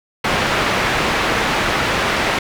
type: low-pass noise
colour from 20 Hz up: white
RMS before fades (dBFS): -18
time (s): 0.24-2.39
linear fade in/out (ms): 5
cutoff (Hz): 2100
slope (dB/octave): 12
effects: none